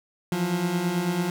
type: beating tone pair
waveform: 30% pulse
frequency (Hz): 168.8 / 177.9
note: E3 / F3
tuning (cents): +41 / +32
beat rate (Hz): 9.1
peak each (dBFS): -27 / -22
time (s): 0.32-1.3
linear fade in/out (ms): 2
effects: none